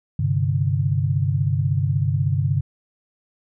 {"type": "chord", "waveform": "sine", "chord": "G suspended fourth", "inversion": "none", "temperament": "just", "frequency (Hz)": [98, 130.67, 147], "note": ["G2", "C3", "D3"], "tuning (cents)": [0, -2, 2], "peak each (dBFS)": -22, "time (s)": [0.19, 2.61], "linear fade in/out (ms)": 5, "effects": []}